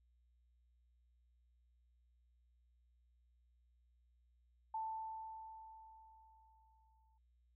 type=tone with exponential decay; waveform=sine; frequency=884 Hz; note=A5; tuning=8 cents sharp; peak=-38 dBFS; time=4.74-7.18 s; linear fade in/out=5 ms; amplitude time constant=530 ms; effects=added 60 Hz sine -70 dBFS peak until 7.55 s